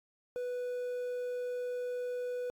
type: tone with quantisation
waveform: triangle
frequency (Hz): 493.9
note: B4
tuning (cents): 0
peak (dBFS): -32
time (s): 0.36-2.5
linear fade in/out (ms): 0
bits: 10
effects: AAC 64 kbps